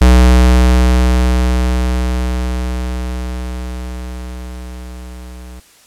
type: tone with level ramp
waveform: square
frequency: 62.1 Hz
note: B1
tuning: 10 cents sharp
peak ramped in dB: -4 to -31 dBFS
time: 0.01-5.6 s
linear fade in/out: 5 ms
effects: white hiss -46 dBFS RMS until 5.86 s + low-pass 11000 Hz 12 dB/octave